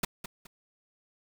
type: noise with echo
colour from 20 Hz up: pink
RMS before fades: -28 dBFS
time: 0.03-0.05 s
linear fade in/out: 5 ms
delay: 210 ms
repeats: 2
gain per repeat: -11 dB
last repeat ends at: 0.47 s
effects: none